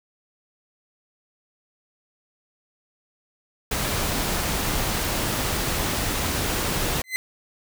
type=noise; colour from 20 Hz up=pink; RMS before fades=-25 dBFS; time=3.71-7.02 s; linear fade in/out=5 ms
type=tone with exponential growth; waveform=40% pulse; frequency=2042 Hz; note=C7; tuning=43 cents flat; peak=-18 dBFS; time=7.04-7.16 s; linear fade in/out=0 ms; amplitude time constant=26 ms
effects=none